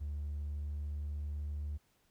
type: tone with pitch glide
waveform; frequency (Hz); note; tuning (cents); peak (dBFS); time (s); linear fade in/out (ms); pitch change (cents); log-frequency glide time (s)
triangle; 73.42 to 73.85; D2 to D2; 0 to +10; -33; 0-1.78; 20; +10; 0.33-1.59
effects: tanh soft clip ceiling -32 dBFS + pink hiss -73 dBFS RMS until 2.1 s